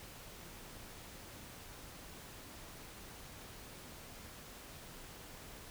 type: silence
effects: pink hiss -52 dBFS RMS until 5.7 s